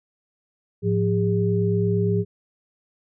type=tone cluster; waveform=sine; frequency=107.3 / 176 / 406 Hz; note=A2 / F3 / G#4; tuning=-43 / +14 / -39 cents; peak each=-22 / -23 / -23 dBFS; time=0.82-2.25 s; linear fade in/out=50 ms; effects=none